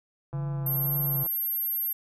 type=tone with vibrato; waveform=sine; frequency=139.7 Hz; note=C#3; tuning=14 cents sharp; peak=-28 dBFS; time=0.33-1.24 s; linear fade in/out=10 ms; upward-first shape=sine; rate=1.9 Hz; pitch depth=43 cents each way
type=click train; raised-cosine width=1 ms; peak=-30 dBFS; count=158; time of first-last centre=0.33-1.265 s; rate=168 Hz
type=tone; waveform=sine; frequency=12610 Hz; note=G9; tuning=9 cents sharp; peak=-26 dBFS; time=0.66-1.93 s; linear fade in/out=5 ms
effects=none